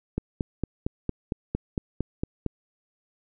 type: click train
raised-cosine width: 3 ms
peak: -13 dBFS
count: 11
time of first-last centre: 0.18-2.463 s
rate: 4.38 Hz
effects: none